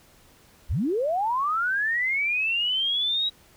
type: linear sweep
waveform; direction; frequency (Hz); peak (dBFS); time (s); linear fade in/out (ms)
sine; up; 38.34 to 3859; -22; 0.69-3.3; 20
effects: pink hiss -56 dBFS RMS until 3.56 s